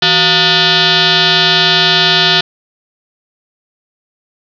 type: tone with frequency modulation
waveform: sine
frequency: 162.3 Hz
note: E3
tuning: 27 cents flat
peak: -7 dBFS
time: 0.02-2.41 s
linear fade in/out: 5 ms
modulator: 538 Hz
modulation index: 7.9
effects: none